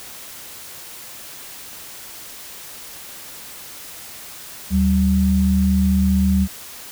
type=tone pair together; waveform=sine; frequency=75.9 / 191.54 Hz; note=D#2 / G3; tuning=-42 / -40 cents; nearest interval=octave + major third; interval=1602 cents; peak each=-18 / -15 dBFS; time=4.7-6.48 s; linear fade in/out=50 ms; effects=white hiss -37 dBFS RMS until 6.91 s